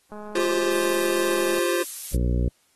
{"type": "click train", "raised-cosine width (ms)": 1, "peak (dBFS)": -26, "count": 309, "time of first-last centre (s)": [0.12, 1.587], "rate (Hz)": 210}
{"type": "chord", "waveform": "square", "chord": "F suspended second", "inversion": "none", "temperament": "just", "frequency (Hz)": [349.2, 392.9, 523.8], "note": ["F4", "G4", "C5"], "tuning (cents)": [0, 4, 2], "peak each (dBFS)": [-25, -29, -28], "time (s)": [0.35, 1.83], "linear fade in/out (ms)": 5}
{"type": "noise", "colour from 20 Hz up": "violet", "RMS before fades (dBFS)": -30, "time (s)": [0.71, 2.15], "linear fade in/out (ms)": 0}
{"type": "harmonic tone", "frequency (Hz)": 60.4, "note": "B1", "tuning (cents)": -38, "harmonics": [1, 2, 3, 4, 5, 6, 7, 8, 9], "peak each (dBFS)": [-21, -27, -31, -33, -35, -37, -38, -39, -40], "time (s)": [2.13, 2.49], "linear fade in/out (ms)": 10}
{"effects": ["white hiss -64 dBFS RMS until 2.75 s", "AAC 32 kbps"]}